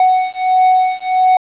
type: beating tone pair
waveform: triangle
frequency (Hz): 742 / 743.5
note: F#5 / F#5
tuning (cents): +5 / +8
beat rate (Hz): 1.5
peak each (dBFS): -11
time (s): 0-1.37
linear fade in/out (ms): 2
effects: resampled to 8000 Hz + 7-bit